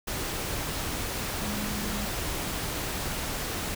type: tone in noise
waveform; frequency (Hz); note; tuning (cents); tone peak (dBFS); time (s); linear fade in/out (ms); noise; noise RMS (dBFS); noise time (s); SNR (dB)
sine; 207.7; G#3; 0; -34; 1.41-2.06; 10; pink; -32; 0.07-3.75; -5
effects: none